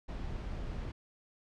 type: noise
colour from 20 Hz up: brown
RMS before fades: -39 dBFS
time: 0.08-0.92 s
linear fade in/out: 10 ms
effects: low-pass 5000 Hz 12 dB/octave